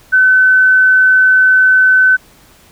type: tone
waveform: sine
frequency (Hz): 1517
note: F#6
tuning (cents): +43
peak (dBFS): -5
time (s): 0.12-2.17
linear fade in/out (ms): 20
effects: pink hiss -45 dBFS RMS until 2.71 s